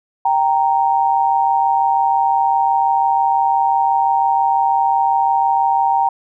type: tone pair together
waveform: sine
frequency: 784 / 929.8 Hz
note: G5 / A#5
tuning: 0 / -5 cents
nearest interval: minor third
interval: 295 cents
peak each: -15 dBFS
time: 0.25-6.09 s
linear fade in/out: 5 ms
effects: none